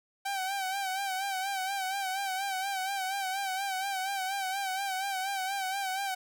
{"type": "tone with vibrato", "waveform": "sawtooth", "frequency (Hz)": 772, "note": "G5", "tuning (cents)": -27, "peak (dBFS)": -27, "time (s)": [0.25, 6.15], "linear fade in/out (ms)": 10, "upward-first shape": "sine", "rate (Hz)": 4.2, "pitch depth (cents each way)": 61, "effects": ["11-bit"]}